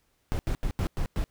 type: noise bursts at uneven times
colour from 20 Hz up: brown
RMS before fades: -27 dBFS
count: 6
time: 0.32-0.39 / 0.47-0.55 / 0.63-0.71 / 0.79-0.87 / 0.97-1.06 / 1.16-1.24 s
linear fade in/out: 0 ms
effects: pink hiss -71 dBFS RMS until 1.3 s